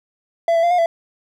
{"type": "tone with pitch steps", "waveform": "triangle", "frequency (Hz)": [672, 665, 691, 714, 670], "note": ["E5", "E5", "F5", "F5", "E5"], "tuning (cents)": [33, 15, -19, 38, 28], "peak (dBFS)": -11, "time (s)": [0.48, 0.86], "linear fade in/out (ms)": 2, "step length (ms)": 76, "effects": []}